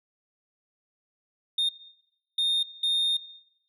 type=tone bursts at uneven times; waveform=sine; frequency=3663 Hz; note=A#7; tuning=31 cents flat; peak=-20 dBFS; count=3; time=1.58-1.69 / 2.38-2.63 / 2.83-3.17 s; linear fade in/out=5 ms; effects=noise-tail reverb RT60 0.8 s tail -18 dB re dry + tanh soft clip ceiling -21 dBFS